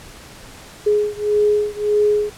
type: beating tone pair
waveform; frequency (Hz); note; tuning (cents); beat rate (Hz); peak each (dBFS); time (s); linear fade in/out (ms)
sine; 417.3 / 419; G#4 / G#4; +8 / +15; 1.7; -17 / -18; 0.86-2.3; 10
effects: pink hiss -40 dBFS RMS until 2.37 s + low-pass 11000 Hz 12 dB/octave